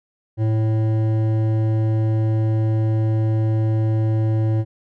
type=tone with hard clipping; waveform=sine; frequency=110 Hz; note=A2; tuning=in tune; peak=-18 dBFS; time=0.37-4.65 s; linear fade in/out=50 ms; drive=11 dB; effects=none